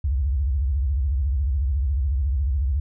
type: tone with vibrato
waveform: sine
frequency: 67.9 Hz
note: C#2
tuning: 35 cents flat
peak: -19 dBFS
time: 0.04-2.8 s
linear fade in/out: 5 ms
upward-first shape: sine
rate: 14 Hz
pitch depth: 240 cents each way
effects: none